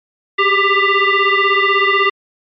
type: tone with frequency modulation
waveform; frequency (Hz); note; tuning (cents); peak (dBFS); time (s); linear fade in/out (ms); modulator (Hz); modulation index
sine; 405.1; G#4; -43; -10; 0.38-2.1; 10; 794; 3
effects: MP3 48 kbps